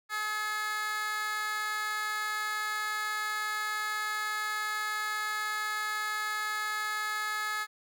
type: tone with high-pass filter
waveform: 15% pulse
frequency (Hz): 425.9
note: G#4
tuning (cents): +44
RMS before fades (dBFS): -33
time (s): 0.09-7.67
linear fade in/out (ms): 50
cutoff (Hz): 1500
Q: 2
effects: none